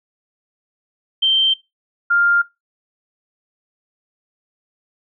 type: tone pair in turn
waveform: sine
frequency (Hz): 3132 / 1400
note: G7 / F6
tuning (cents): -2 / +4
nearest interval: octave + major second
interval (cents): 1394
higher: first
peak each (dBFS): -12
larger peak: neither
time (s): 1.22-1.54 / 2.1-2.42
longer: neither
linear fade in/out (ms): 10
effects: noise-tail reverb RT60 0.2 s tail -20 dB re dry